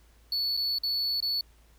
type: tone with dropouts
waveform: triangle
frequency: 4435 Hz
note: C#8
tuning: in tune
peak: -25 dBFS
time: 0.32-1.41 s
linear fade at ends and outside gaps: 2 ms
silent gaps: 0.568-0.573 / 0.785-0.834 / 1.204-1.225 s
effects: added 56 Hz sine -57 dBFS peak until 1.78 s + pink hiss -64 dBFS RMS until 1.78 s